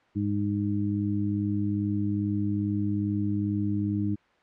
harmonic tone, 102.4 Hz, G#2, 24 cents flat, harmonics 1 / 2 / 3, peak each -29 / -29 / -29 dBFS, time 0.15-4.16 s, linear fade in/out 20 ms, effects white hiss -62 dBFS RMS until 4.42 s + low-pass 2000 Hz 12 dB/octave

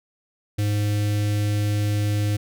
square tone with notch filter, 103.83 Hz, G#2, in tune, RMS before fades -22 dBFS, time 0.58-2.37 s, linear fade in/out 10 ms, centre 1000 Hz, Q 0.71, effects none

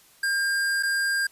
square tone with dropouts, 1604 Hz, G6, 39 cents sharp, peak -23 dBFS, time 0.23-1.27 s, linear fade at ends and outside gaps 5 ms, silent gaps 0.827-0.832 s, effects white hiss -56 dBFS RMS until 1.31 s + resampled to 32000 Hz

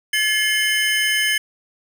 square tone cluster, 1714 / 2126 / 3041 Hz, A6 / C7 / F#7, -46 / +27 / +47 cents, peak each -22 dBFS, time 0.13-1.38 s, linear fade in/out 5 ms, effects none

